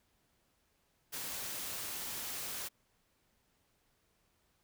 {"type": "noise", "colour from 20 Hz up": "white", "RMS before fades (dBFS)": -41, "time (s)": [1.12, 2.69], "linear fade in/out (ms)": 20, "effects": ["pink hiss -75 dBFS RMS until 4.63 s"]}